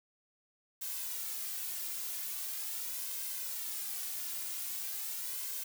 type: noise with flanger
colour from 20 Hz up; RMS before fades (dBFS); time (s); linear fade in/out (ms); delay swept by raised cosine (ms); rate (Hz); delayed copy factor
blue; -39; 0.81-5.64; 10; 1.9 to 2.9; 0.42; +0.65
effects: none